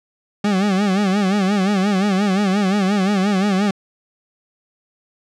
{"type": "tone with vibrato", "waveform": "40% pulse", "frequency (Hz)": 197, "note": "G3", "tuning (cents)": 9, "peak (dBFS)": -14, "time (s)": [0.44, 3.71], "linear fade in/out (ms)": 5, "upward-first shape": "sine", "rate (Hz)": 5.7, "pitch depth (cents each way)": 110, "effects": ["low-pass 6000 Hz 12 dB/octave"]}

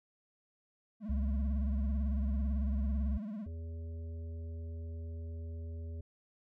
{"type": "tone with vibrato", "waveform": "triangle", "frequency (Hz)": 211, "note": "G#3", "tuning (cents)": 28, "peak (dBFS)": -36, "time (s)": [1, 3.48], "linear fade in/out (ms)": 50, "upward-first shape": "sine", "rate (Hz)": 18, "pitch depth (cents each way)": 120}
{"type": "tone with pitch glide", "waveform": "sine", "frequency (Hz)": [68, 67.53], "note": ["C#2", "C#2"], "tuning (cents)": [-33, -45], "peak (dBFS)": -30, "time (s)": [1.09, 3.18], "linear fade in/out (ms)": 10, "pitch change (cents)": -12, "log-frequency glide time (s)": [1.25, 2.23]}
{"type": "harmonic tone", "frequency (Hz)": 82.2, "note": "E2", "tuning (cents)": -4, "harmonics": [1, 3, 5, 7], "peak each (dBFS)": [-39, -54, -56, -60], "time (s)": [3.46, 6.01], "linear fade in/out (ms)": 5}
{"effects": []}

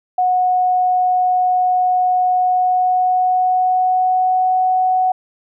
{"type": "tone with pitch glide", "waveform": "sine", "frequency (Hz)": [732, 742.2], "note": ["F#5", "F#5"], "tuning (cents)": [-19, 5], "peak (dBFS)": -12, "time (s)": [0.18, 5.12], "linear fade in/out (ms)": 5, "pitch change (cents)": 24, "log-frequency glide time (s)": [2.36, 4.56], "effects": []}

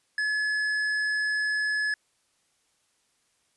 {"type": "tone with hard clipping", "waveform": "sine", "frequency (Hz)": 1707, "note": "G#6", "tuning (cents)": 47, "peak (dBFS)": -26, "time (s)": [0.18, 1.94], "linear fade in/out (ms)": 2, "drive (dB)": 7, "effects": ["white hiss -70 dBFS RMS until 3.56 s", "resampled to 24000 Hz"]}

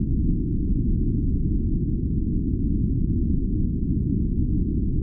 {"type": "low-pass noise", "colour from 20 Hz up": "pink", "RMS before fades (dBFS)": -22, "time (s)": [0, 5.02], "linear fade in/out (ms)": 2, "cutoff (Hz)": 320, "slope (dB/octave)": 48, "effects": []}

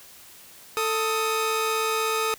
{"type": "tone pair together", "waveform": "sawtooth", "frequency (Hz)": [443.9, 1255.5], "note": ["A4", "D#6"], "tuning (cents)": [15, 15], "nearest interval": "octave + tritone", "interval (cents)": 1800, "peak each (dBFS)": -22, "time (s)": [0.77, 2.34], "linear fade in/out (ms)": 0, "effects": ["white hiss -48 dBFS RMS until 2.38 s"]}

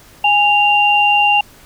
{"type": "tone pair together", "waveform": "sine", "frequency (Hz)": [825.1, 2779], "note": ["G#5", "F7"], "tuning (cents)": [-12, -9], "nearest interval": "octave + major sixth", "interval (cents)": 2103, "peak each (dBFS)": -12, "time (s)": [0.24, 1.41], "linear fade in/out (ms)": 5, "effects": ["pink hiss -44 dBFS RMS until 1.65 s"]}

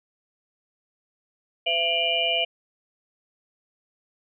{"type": "tone cluster", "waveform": "sine", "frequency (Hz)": [508, 673, 2392, 2859, 3017], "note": ["B4", "E5", "D7", "F7", "F#7"], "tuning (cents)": [49, 36, 31, 40, 33], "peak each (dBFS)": [-33, -27, -27, -26, -27], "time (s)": [1.66, 2.45], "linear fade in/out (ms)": 10, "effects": []}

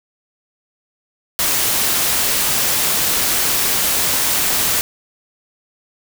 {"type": "noise", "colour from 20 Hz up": "white", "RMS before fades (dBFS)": -17, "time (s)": [1.39, 4.81], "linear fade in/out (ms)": 0, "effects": []}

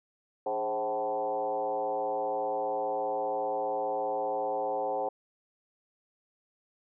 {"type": "tone with frequency modulation", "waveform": "sine", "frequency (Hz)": 644, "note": "E5", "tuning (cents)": -41, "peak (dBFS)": -28, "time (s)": [0.46, 5.09], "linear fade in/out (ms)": 5, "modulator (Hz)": 115, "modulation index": 2, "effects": []}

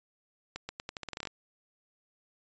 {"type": "accelerating click train", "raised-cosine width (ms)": 0.2, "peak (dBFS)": -20, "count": 13, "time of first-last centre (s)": [0.56, 1.272], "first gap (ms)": 130, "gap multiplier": 0.84, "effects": ["resampled to 16000 Hz"]}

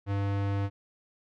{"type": "tone with low-pass filter", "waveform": "square", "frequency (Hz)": 99.7, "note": "G2", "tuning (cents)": 30, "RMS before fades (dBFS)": -29, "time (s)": [0.06, 0.7], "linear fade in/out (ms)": 50, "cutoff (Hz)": 2700, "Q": 0.54, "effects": []}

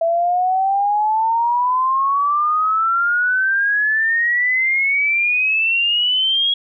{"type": "exponential sweep", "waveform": "sine", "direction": "up", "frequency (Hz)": [659.3, 3322], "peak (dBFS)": -14, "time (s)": [0.01, 6.54], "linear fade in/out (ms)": 5, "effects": []}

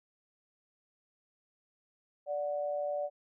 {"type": "tone pair together", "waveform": "sine", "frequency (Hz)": [584.2, 736], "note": ["D5", "F#5"], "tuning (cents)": [-9, -9], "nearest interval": "major third", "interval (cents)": 400, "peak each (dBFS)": [-32, -39], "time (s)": [2.26, 3.1], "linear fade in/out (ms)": 50, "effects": []}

